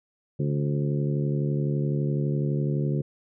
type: harmonic tone with a mistuned harmonic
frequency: 71.9 Hz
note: D2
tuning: 36 cents flat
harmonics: 2 / 3 / 4 / 5 / 6 / 7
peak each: -24 / -32 / -36 / -33 / -37 / -40 dBFS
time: 0.39-3.02 s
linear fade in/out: 10 ms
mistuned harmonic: 7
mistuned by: +70 cents
effects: none